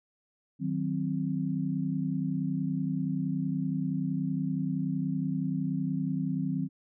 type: chord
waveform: sine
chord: C diminished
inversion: first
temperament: equal with one note detuned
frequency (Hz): 155.56 / 186.18 / 261.6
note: Eb3 / Gb3 / C4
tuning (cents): 0 / +11 / 0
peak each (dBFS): -32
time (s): 0.59-6.69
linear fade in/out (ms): 50
effects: none

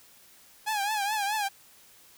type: tone with vibrato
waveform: sawtooth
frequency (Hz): 830.6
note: G#5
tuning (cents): 0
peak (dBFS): -23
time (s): 0.66-1.49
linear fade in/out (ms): 20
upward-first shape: triangle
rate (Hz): 4.7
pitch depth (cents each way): 110
effects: white hiss -56 dBFS RMS until 2.17 s

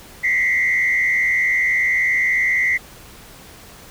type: tone with frequency modulation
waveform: sine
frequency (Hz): 2038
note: C7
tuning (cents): -46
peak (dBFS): -14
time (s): 0.23-2.78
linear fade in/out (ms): 20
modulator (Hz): 80.4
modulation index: 1.3
effects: tanh soft clip ceiling -10 dBFS + pink hiss -42 dBFS RMS until 3.9 s

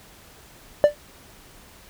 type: tone with exponential decay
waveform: triangle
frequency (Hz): 589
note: D5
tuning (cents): +5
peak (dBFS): -4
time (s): 0.84-0.95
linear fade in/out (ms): 0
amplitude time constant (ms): 22
effects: tanh soft clip ceiling -2 dBFS + pink hiss -49 dBFS RMS until 1.89 s

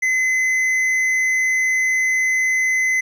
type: tone with hard clipping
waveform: sine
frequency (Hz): 2039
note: C7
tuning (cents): -45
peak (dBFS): -17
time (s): 0.02-3.01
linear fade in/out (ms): 10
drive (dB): 6
effects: none

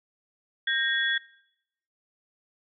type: tone cluster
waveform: sine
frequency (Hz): 1597 / 1860 / 3383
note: G6 / A#6 / G#7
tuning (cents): +32 / -4 / +31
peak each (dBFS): -28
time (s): 0.67-1.18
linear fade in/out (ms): 5
effects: noise-tail reverb RT60 0.8 s tail -21 dB re dry

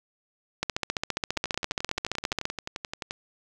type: two click trains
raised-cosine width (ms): 0.2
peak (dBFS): -15 / -9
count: 21 / 28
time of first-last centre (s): 1.37-3.109 / 0.63-2.454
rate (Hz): 11.5 / 14.8
effects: none

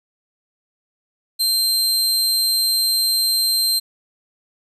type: tone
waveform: sawtooth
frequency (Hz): 4140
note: C8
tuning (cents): -19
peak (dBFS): -13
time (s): 1.39-3.8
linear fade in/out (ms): 20
effects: resampled to 32000 Hz + 9-bit

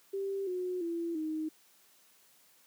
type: tone with pitch steps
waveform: sine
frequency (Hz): 392 / 363.6 / 337.3 / 312.9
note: G4 / F#4 / E4 / D#4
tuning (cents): 0 / -30 / +40 / +10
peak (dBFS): -32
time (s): 0.13-1.49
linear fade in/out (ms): 10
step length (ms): 340
effects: white hiss -64 dBFS RMS until 2.66 s + high-pass 150 Hz 12 dB/octave

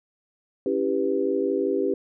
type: chord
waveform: sine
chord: C# half-diminished seventh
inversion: none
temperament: equal with one note detuned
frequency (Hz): 277.2 / 329.6 / 395 / 493.9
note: C#4 / E4 / G4 / B4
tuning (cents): 0 / 0 / +13 / 0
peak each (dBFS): -28 / -29 / -24 / -28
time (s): 0.66-1.94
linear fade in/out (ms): 2
effects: none

